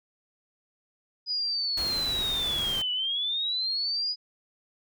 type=linear two-way sweep; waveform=sine; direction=down then up; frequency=4978 to 2941 to 4978 Hz; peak=-26 dBFS; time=1.26-4.16 s; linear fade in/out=50 ms; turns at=2.92 s
type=noise; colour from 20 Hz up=pink; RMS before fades=-37 dBFS; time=1.77-2.82 s; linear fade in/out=5 ms
effects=none